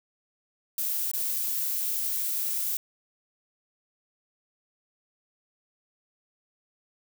violet noise with dropouts, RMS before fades -29 dBFS, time 0.78-2.77 s, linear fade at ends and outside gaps 2 ms, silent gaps 1.115-1.135 s, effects none

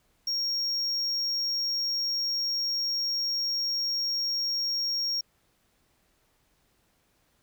triangle tone, 5570 Hz, F8, 5 cents flat, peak -25 dBFS, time 0.27-5.21 s, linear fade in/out 5 ms, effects pink hiss -69 dBFS RMS until 7.42 s

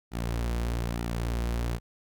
sawtooth tone with flanger, 58.3 Hz, A#1, 1 cent sharp, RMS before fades -30 dBFS, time 0.11-1.8 s, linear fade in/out 50 ms, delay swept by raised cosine 1.8 to 7.3 ms, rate 1.1 Hz, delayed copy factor -0.5, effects none

